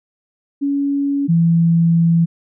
sine tone pair in turn, 281.2 / 167.2 Hz, C#4 / E3, +25 / +25 cents, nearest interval major sixth, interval 900 cents, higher first, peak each -15 / -10 dBFS, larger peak second, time 0.61-1.28 / 1.28-2.26 s, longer second, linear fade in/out 20 ms, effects none

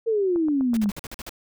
sine exponential sweep, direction down, 466.2 to 196 Hz, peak -19 dBFS, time 0.06-0.91 s, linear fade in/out 20 ms
click train, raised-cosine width 1 ms, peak -24 dBFS, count 6, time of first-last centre 0.36-0.983 s, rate 8.02 Hz
pink noise bursts, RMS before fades -36 dBFS, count 8, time 0.74-1.293 s, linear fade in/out 0 ms, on 28 ms, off 47 ms
effects none

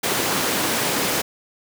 pink high-pass noise, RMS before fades -22 dBFS, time 0.03-1.22 s, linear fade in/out 10 ms, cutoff 210 Hz, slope 12 dB/octave, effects none

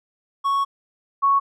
triangle / sine tone pair in turn, 1108.7 / 1108.7 Hz, C#6 / C#6, 0 / 0 cents, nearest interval unison, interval 0 cents, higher neither, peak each -16 / -14 dBFS, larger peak second, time 0.44-0.65 / 1.22-1.4 s, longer first, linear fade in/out 20 ms, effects none

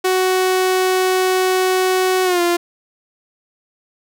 sawtooth tone with pitch glide, 372.1 to 347.2 Hz, F#4 to F4, +10 to -10 cents, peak -10 dBFS, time 0.04-2.57 s, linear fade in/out 10 ms, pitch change -120 cents, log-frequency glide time 2.24-2.41 s, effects none

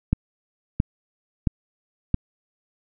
click train, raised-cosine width 5 ms, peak -6 dBFS, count 4, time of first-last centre 0.13-2.143 s, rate 1.49 Hz, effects none

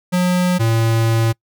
square tone pair in turn, 180 / 113.64 Hz, F#3 / A#2, -47 / -44 cents, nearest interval minor sixth, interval 797 cents, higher first, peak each -14 dBFS, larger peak neither, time 0.12-0.59 / 0.59-1.33 s, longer second, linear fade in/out 20 ms, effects noise-tail reverb RT60 0.1 s tail -26 dB re dry

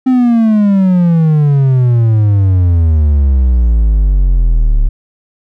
triangle exponential sweep, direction down, 261.6 to 34.87 Hz, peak -4 dBFS, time 0.06-4.89 s, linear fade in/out 10 ms, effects none

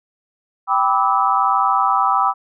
sine chord, E minor seventh, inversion first, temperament equal with one note detuned, 784 / 987.8 / 1174.7 / 1295.9 Hz, G5 / B5 / D6 / E6, 0 / 0 / 0 / -30 cents, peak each -19 dBFS, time 0.67-2.34 s, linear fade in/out 50 ms, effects none

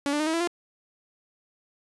sawtooth tone with pitch steps, 283.4 / 295.3 / 307.6 / 320.5 / 333.9 / 347.9 Hz, C#4 / D4 / D#4 / E4 / E4 / F4, +38 / +10 / -20 / -49 / +22 / -7 cents, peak -20 dBFS, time 0.06-0.474 s, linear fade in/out 0 ms, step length 69 ms, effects resampled to 24000 Hz

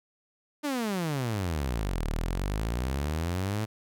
sawtooth exponential two-way sweep, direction down then up, 305.4 to 36.84 to 111.7 Hz, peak -24 dBFS, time 0.63-3.66 s, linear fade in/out 20 ms, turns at 2.06 s, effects none

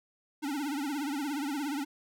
square tone with vibrato, 286.7 Hz, D4, 42 cents flat, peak -32 dBFS, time 0.42-1.85 s, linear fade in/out 20 ms, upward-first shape triangle, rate 17 Hz, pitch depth 150 cents each way, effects none

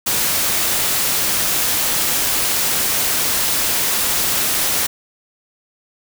white noise, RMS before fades -18 dBFS, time 0.06-4.87 s, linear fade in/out 10 ms, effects none

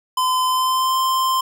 square tone with pitch glide, 1022 to 1044.1 Hz, C6 to C6, -41 to -4 cents, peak -17 dBFS, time 0.17-1.41 s, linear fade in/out 5 ms, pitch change +37 cents, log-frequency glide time 0.45-0.98 s, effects none

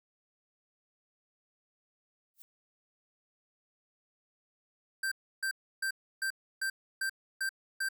violet noise with exponential growth, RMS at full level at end -47 dBFS, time 2.34-2.42 s, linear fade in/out 0 ms, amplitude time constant 16 ms
square tone bursts, 1568 Hz, G6, in tune, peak -31 dBFS, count 8, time 5.03-7.888 s, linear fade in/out 5 ms, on 86 ms, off 310 ms
effects none

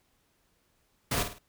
pink noise with echo, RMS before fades -29 dBFS, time 1.11-1.23 s, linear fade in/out 5 ms, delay 52 ms, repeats 3, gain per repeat -8 dB, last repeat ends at 1.386 s, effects pink hiss -71 dBFS RMS until 1.48 s

